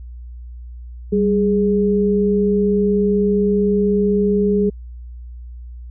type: tone pair together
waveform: sine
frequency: 195.8 / 414.9 Hz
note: G3 / G#4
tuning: -2 / -2 cents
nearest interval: octave + minor second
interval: 1300 cents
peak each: -16 dBFS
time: 1.12-4.7 s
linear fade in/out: 10 ms
effects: added 60 Hz sine -31 dBFS peak until 5.9 s